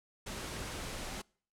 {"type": "noise", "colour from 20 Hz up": "pink", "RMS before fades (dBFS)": -41, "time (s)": [0.26, 1.22], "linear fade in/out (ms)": 10, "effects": ["noise-tail reverb RT60 0.5 s tail -26 dB re dry", "low-pass 10000 Hz 12 dB/octave"]}